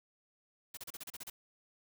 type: noise bursts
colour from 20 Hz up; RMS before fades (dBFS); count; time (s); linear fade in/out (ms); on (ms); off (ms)
white; -45; 9; 0.74-1.3; 5; 32; 34
effects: none